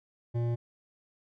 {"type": "tone with hard clipping", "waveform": "triangle", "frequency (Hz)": 118.4, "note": "A#2", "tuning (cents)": 27, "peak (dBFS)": -29, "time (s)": [0.34, 0.56], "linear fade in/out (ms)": 20, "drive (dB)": 15, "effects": []}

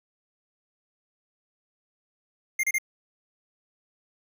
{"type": "tone bursts", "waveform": "square", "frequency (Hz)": 2112, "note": "C7", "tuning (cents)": 16, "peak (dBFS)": -23, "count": 3, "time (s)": [2.59, 2.784], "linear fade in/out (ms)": 5, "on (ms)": 44, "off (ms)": 31, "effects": []}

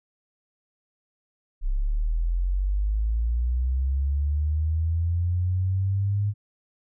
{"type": "linear sweep", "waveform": "sine", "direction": "up", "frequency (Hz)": [32.21, 103.83], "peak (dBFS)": -21, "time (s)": [1.61, 6.34], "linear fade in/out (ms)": 50, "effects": []}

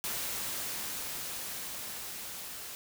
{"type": "noise with level ramp", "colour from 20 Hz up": "white", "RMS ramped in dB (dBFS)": [-35, -43], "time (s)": [0.04, 2.75], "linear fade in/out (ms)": 0, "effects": []}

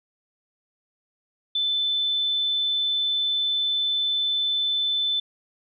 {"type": "tone", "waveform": "sine", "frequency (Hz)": 3520, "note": "A7", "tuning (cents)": 0, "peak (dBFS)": -21, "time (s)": [1.55, 5.2], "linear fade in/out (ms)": 5, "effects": []}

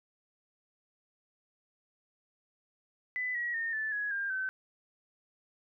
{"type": "tone with pitch steps", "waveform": "sine", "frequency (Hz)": [2000, 1913, 1829.8, 1750.2, 1674, 1601.2, 1531.6], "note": ["B6", "A#6", "A#6", "A6", "G#6", "G6", "G6"], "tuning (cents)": [21, 44, -33, -10, 13, 36, -41], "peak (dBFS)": -31, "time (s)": [3.16, 4.49], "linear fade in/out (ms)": 0, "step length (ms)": 190, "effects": []}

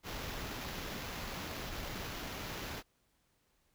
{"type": "noise with sample-and-hold", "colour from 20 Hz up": "pink", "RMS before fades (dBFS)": -42, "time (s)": [0.03, 2.83], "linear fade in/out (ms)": 50, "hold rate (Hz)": 8820, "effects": ["pink hiss -75 dBFS RMS until 3.74 s"]}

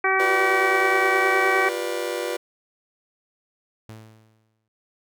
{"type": "harmonic tone", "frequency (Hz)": 382.4, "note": "G4", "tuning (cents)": -43, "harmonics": [1, 2, 3, 4, 5, 6], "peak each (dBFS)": [-25, -25, -25, -25, -25, -25], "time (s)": [0.04, 1.69], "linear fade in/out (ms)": 5}
{"type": "chord", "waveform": "40% pulse", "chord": "G dominant seventh", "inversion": "third", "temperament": "just", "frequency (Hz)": [352.8, 392, 490, 588], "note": ["F4", "G4", "B4", "D5"], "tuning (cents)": [18, 0, -14, 2], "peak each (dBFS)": [-30, -33, -28, -31], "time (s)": [0.19, 2.37], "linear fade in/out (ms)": 10}
{"type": "tone with exponential decay", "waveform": "sawtooth", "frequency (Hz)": 110, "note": "A2", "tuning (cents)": 0, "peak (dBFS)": -33, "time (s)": [3.89, 4.68], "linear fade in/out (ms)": 0, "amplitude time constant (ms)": 170}
{"effects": []}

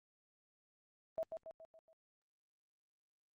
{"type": "tone with echo", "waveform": "sine", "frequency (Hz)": 648, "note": "E5", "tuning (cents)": -30, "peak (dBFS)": -35, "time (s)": [1.18, 1.23], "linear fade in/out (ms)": 0, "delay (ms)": 140, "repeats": 5, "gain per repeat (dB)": -6, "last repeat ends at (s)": 1.93, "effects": ["Opus 24 kbps"]}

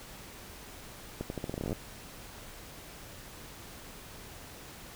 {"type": "accelerating click train", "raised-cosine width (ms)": 2, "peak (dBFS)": -21, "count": 15, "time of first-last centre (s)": [1.21, 1.729], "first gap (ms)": 91, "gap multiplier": 0.84, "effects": ["pink hiss -48 dBFS RMS until 4.95 s"]}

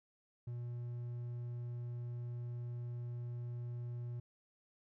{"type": "tone", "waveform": "triangle", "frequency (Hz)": 120.4, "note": "B2", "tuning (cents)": -44, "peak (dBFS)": -38, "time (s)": [0.47, 4.2], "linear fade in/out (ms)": 5, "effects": []}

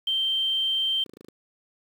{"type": "tone", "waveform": "sine", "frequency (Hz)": 3136, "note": "G7", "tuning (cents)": 0, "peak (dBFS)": -22, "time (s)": [0.07, 1.04], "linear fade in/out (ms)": 5}
{"type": "clicks", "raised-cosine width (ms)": 3, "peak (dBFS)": -24, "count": 7, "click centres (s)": [1.062, 1.095, 1.136, 1.17, 1.209, 1.246, 1.285]}
{"effects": ["high-pass 400 Hz 12 dB/octave", "8-bit"]}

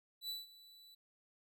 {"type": "tone with ADSR envelope", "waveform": "45% pulse", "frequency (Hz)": 3965, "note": "B7", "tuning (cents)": 6, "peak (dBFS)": -39, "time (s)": [0.21, 0.95], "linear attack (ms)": 81, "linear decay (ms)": 170, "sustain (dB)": -19, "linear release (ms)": 8, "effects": []}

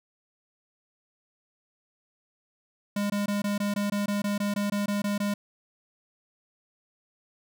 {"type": "tone bursts", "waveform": "square", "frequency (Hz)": 203.8, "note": "G#3", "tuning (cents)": -32, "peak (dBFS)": -26, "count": 15, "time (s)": [2.96, 5.34], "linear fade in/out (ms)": 5, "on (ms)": 140, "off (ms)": 20, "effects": []}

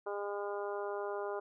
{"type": "harmonic tone", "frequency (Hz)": 203.1, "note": "G#3", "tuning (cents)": -38, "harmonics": [2, 3, 4, 5, 6, 7], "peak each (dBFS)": [-38, -42, -44, -46, -48, -49], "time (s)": [0.06, 1.4], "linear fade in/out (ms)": 10, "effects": []}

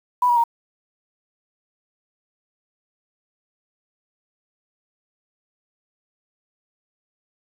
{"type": "tone with pitch steps", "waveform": "sine", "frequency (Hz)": [987.8, 960.2, 933.4], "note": ["B5", "B5", "A#5"], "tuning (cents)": [0, -49, 2], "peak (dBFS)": -14, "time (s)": [0.22, 0.439], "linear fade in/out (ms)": 5, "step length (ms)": 73, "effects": ["7-bit"]}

